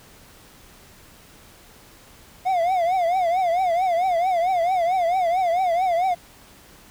triangle tone with vibrato, 713 Hz, F5, 36 cents sharp, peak -16 dBFS, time 2.45-6.15 s, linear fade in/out 20 ms, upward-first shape triangle, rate 4.5 Hz, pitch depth 150 cents each way, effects pink hiss -49 dBFS RMS until 6.9 s

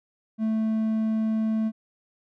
triangle tone, 220 Hz, A3, in tune, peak -20 dBFS, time 0.38-1.72 s, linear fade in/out 50 ms, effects none

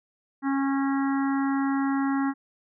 harmonic tone, 273.9 Hz, C#4, 21 cents flat, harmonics 1 / 3 / 4 / 5 / 6 / 7, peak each -23 / -33 / -35 / -37 / -39 / -40 dBFS, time 0.42-2.34 s, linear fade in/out 50 ms, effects none

